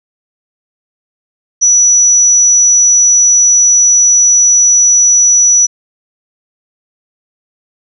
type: tone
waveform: sine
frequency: 5900 Hz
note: F#8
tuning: 6 cents flat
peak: -4 dBFS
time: 1.61-5.67 s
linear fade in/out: 20 ms
effects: none